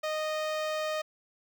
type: tone with notch filter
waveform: sawtooth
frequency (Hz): 619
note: D#5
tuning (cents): -9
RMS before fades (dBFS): -32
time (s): 0.03-1.02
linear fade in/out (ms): 10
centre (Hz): 11000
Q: 0.54
effects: none